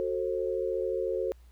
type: chord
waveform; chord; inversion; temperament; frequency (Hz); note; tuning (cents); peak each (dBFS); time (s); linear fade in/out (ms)
sine; F# diminished; none; just; 370 / 444 / 532.8; F#4 / A4 / C5; 0 / +16 / +31; -32; 0-1.32; 0
effects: added 60 Hz sine -51 dBFS peak until 1.51 s + pink hiss -67 dBFS RMS until 1.51 s